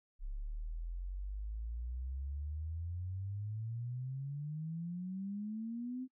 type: exponential sweep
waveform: sine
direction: up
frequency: 33.46 to 261.6 Hz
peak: -38 dBFS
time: 0.19-6.08 s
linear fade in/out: 50 ms
effects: noise-tail reverb RT60 0.1 s tail -22 dB re dry